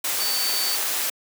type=tone in noise; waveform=sine; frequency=4544 Hz; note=C#8; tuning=42 cents sharp; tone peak=-25 dBFS; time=0.2-0.76 s; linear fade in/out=5 ms; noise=white; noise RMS=-25 dBFS; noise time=0.04-1.1 s; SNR=-3 dB; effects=high-pass 400 Hz 12 dB/octave